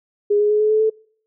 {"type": "tone with pitch steps", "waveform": "sine", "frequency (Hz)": [412.1, 417.1, 422.2, 427.4, 432.6, 437.9], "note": ["G#4", "G#4", "G#4", "G#4", "A4", "A4"], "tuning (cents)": [-13, 7, 29, 50, -29, -8], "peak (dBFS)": -13, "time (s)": [0.3, 0.9], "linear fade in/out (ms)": 10, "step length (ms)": 100, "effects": ["noise-tail reverb RT60 0.6 s tail -26 dB re dry"]}